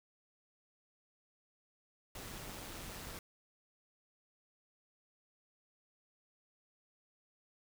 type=noise with amplitude modulation; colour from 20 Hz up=pink; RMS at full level=-45 dBFS; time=2.15-3.19 s; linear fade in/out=2 ms; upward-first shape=sine; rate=186 Hz; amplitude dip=45%; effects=none